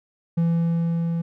triangle tone with level ramp, 167.6 Hz, E3, 29 cents sharp, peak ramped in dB -15 to -20 dBFS, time 0.37-1.22 s, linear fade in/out 10 ms, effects none

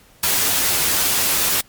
white noise with comb filter, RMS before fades -18 dBFS, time 0.23-1.61 s, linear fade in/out 5 ms, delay 11 ms, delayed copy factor +0.5, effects pink hiss -51 dBFS RMS until 1.68 s + MP3 96 kbps

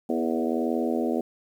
harmonic tone with a mistuned harmonic, 81.4 Hz, E2, 21 cents flat, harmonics 3 / 4 / 5 / 6 / 7 / 8 / 9, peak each -27 / -29 / -31 / -33 / -34 / -35 / -36 dBFS, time 0.09-1.21 s, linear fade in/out 5 ms, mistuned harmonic 5, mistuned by +20 cents, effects 9-bit

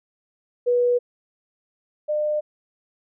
sine tone pair in turn, 487.6 / 602.6 Hz, B4 / D5, -22 / +44 cents, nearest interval major third, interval 366 cents, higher second, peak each -16 / -20 dBFS, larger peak first, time 0.66-0.99 / 2.08-2.41 s, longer neither, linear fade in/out 20 ms, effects none

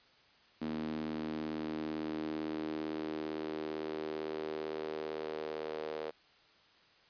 sawtooth tone with high-pass filter sweep, 77.78 Hz, D#2, in tune, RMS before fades -39 dBFS, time 0.61-6.11 s, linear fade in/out 10 ms, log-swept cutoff 250 to 470 Hz, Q 4.2, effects white hiss -64 dBFS RMS until 7.09 s + resampled to 11025 Hz

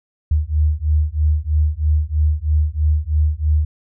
sine beating tone pair, 74.8 / 77.9 Hz, D2 / D#2, +32 / +3 cents, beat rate 3.1 Hz, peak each -17 dBFS, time 0.31-3.65 s, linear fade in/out 5 ms, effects none

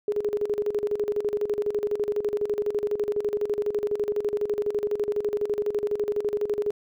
sine tone with tremolo, 415.3 Hz, G#4, in tune, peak -21 dBFS, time 0.08-6.71 s, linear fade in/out 2 ms, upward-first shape square, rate 12 Hz, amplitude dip 75%, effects none

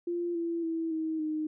sine tone with pitch steps, 346.4 / 336.7 / 327.3 / 318.2 / 309.3 Hz, F4 / E4 / E4 / D#4 / D#4, -14 / +37 / -12 / +39 / -10 cents, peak -29 dBFS, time 0.07-1.47 s, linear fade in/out 5 ms, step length 280 ms, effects none

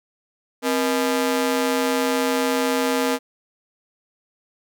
sawtooth ring-modulated tone, 370 Hz, F#4, in tune, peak -12 dBFS, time 0.62-3.19 s, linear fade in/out 50 ms, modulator 107 Hz, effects none

